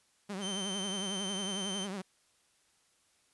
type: tone with vibrato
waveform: sawtooth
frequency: 195.1 Hz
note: G3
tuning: 8 cents flat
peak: -33 dBFS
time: 0.29-2.02 s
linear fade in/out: 10 ms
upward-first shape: triangle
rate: 11 Hz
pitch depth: 130 cents each way
type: tone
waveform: sawtooth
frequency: 3100 Hz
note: G7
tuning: 20 cents flat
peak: -33 dBFS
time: 0.4-1.88 s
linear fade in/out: 50 ms
effects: white hiss -70 dBFS RMS until 3.33 s + resampled to 24000 Hz

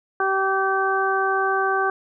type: harmonic tone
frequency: 386 Hz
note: G4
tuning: 27 cents flat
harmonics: 1 / 2 / 3 / 4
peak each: -24 / -24 / -24 / -24 dBFS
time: 0.2-1.9 s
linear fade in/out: 2 ms
effects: none

